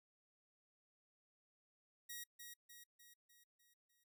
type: tone with echo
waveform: 5% pulse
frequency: 1900 Hz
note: A#6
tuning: 33 cents sharp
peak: -37 dBFS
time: 2.09-2.24 s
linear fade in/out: 10 ms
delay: 300 ms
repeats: 6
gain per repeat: -5 dB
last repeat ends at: 4.04 s
effects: noise-tail reverb RT60 0.1 s tail -24 dB re dry